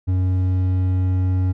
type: tone pair together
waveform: triangle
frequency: 92.38 / 277.2 Hz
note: F#2 / C#4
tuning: -2 / 0 cents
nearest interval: octave + perfect fifth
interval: 1902 cents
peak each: -14 / -24 dBFS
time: 0.07-1.53 s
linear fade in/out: 20 ms
effects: none